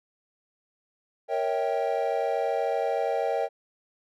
triangle chord, A# diminished seventh, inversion none, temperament equal with one note detuned, 466.2 / 554.4 / 647.2 / 784 Hz, A#4 / C#5 / E5 / G5, 0 / 0 / -32 / 0 cents, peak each -28 dBFS, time 1.28-3.49 s, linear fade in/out 50 ms, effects none

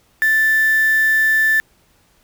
sine tone with quantisation, 1760 Hz, A6, in tune, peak -12 dBFS, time 0.22-1.6 s, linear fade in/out 0 ms, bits 4, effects pink hiss -57 dBFS RMS until 2.23 s

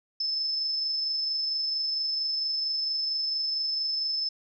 sine tone with amplitude modulation, 5250 Hz, E8, 8 cents flat, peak -25 dBFS, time 0.2-4.29 s, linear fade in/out 5 ms, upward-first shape sine, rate 24.4 Hz, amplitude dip 25%, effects none

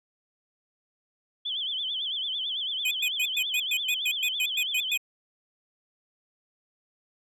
sine tone with vibrato, 3265 Hz, G#7, 30 cents flat, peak -28 dBFS, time 1.45-4.97 s, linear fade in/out 10 ms, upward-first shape sine, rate 9 Hz, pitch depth 140 cents each way
square tone bursts, 2489 Hz, D#7, in tune, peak -25 dBFS, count 13, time 2.85-4.976 s, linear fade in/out 5 ms, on 62 ms, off 110 ms
effects none

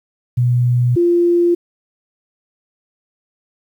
sine tone pair in turn, 122.5 / 346.5 Hz, B2 / F4, -14 / -14 cents, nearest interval octave + tritone, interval 1800 cents, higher second, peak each -11 / -10 dBFS, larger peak second, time 0.37-0.96 / 0.96-1.55 s, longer neither, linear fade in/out 10 ms, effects 8-bit

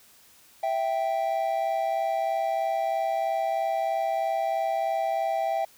triangle tone pair together, 659.3 / 782.4 Hz, E5 / G5, 0 / -4 cents, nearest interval minor third, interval 296 cents, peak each -25 dBFS, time 0.63-5.65 s, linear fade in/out 5 ms, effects white hiss -56 dBFS RMS until 5.77 s

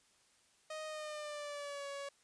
sawtooth tone with pitch glide, 622.3 to 560.8 Hz, D#5 to C#5, 0 to +20 cents, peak -38 dBFS, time 0.7-2.09 s, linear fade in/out 5 ms, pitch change -180 cents, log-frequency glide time 0.86-1.87 s, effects white hiss -70 dBFS RMS until 2.23 s + resampled to 22050 Hz

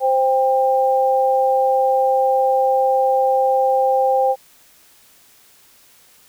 sine tone pair together, 523.3 / 794.8 Hz, C5 / G5, 0 / +24 cents, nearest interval perfect fifth, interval 724 cents, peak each -16 dBFS, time 0-4.36 s, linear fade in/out 50 ms, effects white hiss -51 dBFS RMS until 6.28 s

